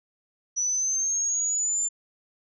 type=linear sweep; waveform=sine; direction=up; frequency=5880 to 7220 Hz; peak=-23 dBFS; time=0.56-1.89 s; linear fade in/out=20 ms; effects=none